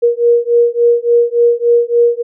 sine beating tone pair, 472 / 475.5 Hz, A#4 / A#4, +22 / +34 cents, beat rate 3.5 Hz, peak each -11 dBFS, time 0.02-2.23 s, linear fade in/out 20 ms, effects none

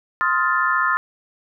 sine chord, F dominant seventh, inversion second, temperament equal with one note detuned, 1046.5 / 1262.6 / 1396.9 / 1760 Hz, C6 / Eb6 / F6 / A6, 0 / +25 / 0 / 0 cents, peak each -22 dBFS, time 0.21-0.97 s, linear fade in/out 0 ms, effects none

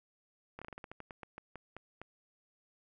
slowing click train, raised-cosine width 0.5 ms, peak -30 dBFS, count 15, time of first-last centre 0.59-2.016 s, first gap 26 ms, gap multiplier 1.19, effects none

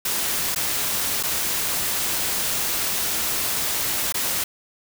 white noise with dropouts, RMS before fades -24 dBFS, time 0.05-4.44 s, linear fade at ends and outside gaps 5 ms, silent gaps 0.548-0.559 / 1.229-1.234 / 4.124-4.142 s, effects none

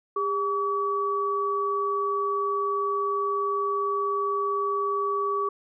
sine tone pair together, 403.3 / 1140.7 Hz, G4 / C#6, +49 / +49 cents, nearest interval octave + tritone, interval 1800 cents, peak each -28 / -25 dBFS, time 0.16-5.49 s, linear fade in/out 5 ms, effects none

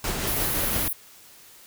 pink noise with tremolo, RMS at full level -27 dBFS, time 0.04-0.88 s, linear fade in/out 2 ms, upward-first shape sine, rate 5.8 Hz, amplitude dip 30%
pink high-pass noise, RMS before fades -28 dBFS, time 0.27-0.93 s, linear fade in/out 5 ms, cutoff 9900 Hz, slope 96 dB/octave
effects white hiss -50 dBFS RMS until 1.66 s

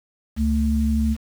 sine tone pair together, 69.9 / 221.7 Hz, C#2 / A3, +15 / +13 cents, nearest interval octave + minor sixth, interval 1998 cents, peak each -20 dBFS, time 0.36-1.17 s, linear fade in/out 50 ms, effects 7-bit

